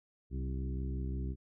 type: harmonic tone with a mistuned harmonic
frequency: 65.7 Hz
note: C2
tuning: 8 cents sharp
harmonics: 1 / 2 / 3 / 4 / 5 / 6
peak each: -35 / -41 / -45 / -47 / -49 / -51 dBFS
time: 0.3-1.36 s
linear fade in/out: 50 ms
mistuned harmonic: 3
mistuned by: -35 cents
effects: none